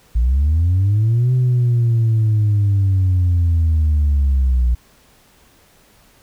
sine linear two-way sweep, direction up then down, 55 to 127.8 to 59.1 Hz, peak -10 dBFS, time 0.15-4.75 s, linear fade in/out 10 ms, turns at 1.33 s, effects tanh soft clip ceiling -10 dBFS + pink hiss -52 dBFS RMS until 6.22 s

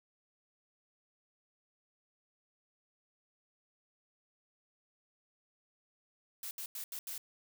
blue noise bursts at uneven times, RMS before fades -42 dBFS, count 5, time 6.43-6.51 / 6.58-6.66 / 6.75-6.84 / 6.92-6.99 / 7.07-7.18 s, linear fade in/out 2 ms, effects none

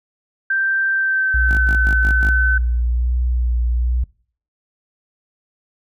sine tone with pitch glide, 1568 to 1520.7 Hz, G6 to F#6, 0 to +47 cents, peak -15 dBFS, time 0.5-2.58 s, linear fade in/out 5 ms, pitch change -53 cents, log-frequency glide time 0.93-1.66 s
sine tone with vibrato, 60.4 Hz, B1, 38 cents flat, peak -15 dBFS, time 1.34-4.04 s, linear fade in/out 5 ms, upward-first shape sine, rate 1.2 Hz, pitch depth 28 cents each way
10% pulse tone bursts, 51.91 Hz, G#1, in tune, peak -19 dBFS, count 5, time 1.49-2.301 s, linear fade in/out 5 ms, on 91 ms, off 89 ms
effects noise-tail reverb RT60 0.5 s tail -23 dB re dry

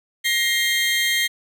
35% pulse tone cluster, 1893 / 2110 / 3195 Hz, A#6 / C7 / G7, +26 / +14 / +32 cents, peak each -21 dBFS, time 0.24-1.28 s, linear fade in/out 20 ms, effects none

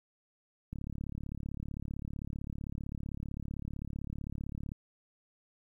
click train, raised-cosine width 5 ms, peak -27 dBFS, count 143, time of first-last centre 0.73-4.719 s, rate 35.6 Hz, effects 11-bit

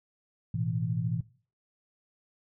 sine chord, A suspended second, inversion none, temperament equal, 110 / 123.47 / 164.81 Hz, A2 / B2 / E3, 0 / 0 / 0 cents, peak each -32 dBFS, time 0.54-1.21 s, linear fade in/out 5 ms, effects noise-tail reverb RT60 0.4 s tail -18 dB re dry

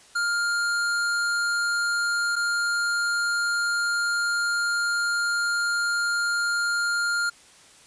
square tone pair in turn, 1405 / 1405 Hz, F6 / F6, +10 / +10 cents, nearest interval unison, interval 0 cents, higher neither, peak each -23 dBFS, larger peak neither, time 0.15-2.36 / 2.36-7.3 s, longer second, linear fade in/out 10 ms, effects white hiss -52 dBFS RMS until 7.86 s + resampled to 22050 Hz

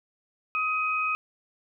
sine tone pair together, 1261 / 2516 Hz, D#6 / D#7, +23 / +19 cents, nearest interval octave, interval 1196 cents, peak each -27 dBFS, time 0.55-1.15 s, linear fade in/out 0 ms, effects none

